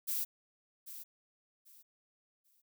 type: noise with echo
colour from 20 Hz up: violet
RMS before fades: -35 dBFS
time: 0.07-0.25 s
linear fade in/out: 20 ms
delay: 790 ms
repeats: 3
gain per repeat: -12 dB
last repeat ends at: 2.62 s
effects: none